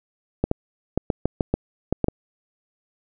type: clicks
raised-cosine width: 2 ms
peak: -6 dBFS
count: 10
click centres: 0.44 / 0.514 / 0.976 / 1.102 / 1.256 / 1.408 / 1.54 / 1.926 / 2.043 / 2.084 s
effects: none